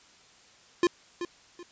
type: tone with echo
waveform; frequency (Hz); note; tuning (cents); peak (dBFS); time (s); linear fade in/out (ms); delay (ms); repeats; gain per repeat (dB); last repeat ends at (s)
square; 349.2; F4; 0; -20; 0.83-0.87; 2; 380; 2; -11; 1.63
effects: white hiss -57 dBFS RMS until 1.71 s + resampled to 16000 Hz